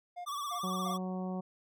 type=tone bursts; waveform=triangle; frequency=709 Hz; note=F5; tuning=26 cents sharp; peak=-37 dBFS; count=3; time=0.16-0.942 s; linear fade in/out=20 ms; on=94 ms; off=250 ms
type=tone with vibrato; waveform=square; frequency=1153 Hz; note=D6; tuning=32 cents flat; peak=-36 dBFS; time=0.26-0.98 s; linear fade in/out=20 ms; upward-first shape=sine; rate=17 Hz; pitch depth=65 cents each way
type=harmonic tone; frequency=185 Hz; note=F#3; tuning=in tune; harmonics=1 / 2 / 3 / 4 / 5 / 6; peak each=-35 / -44 / -45 / -45 / -51 / -52 dBFS; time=0.63-1.41 s; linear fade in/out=10 ms
effects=none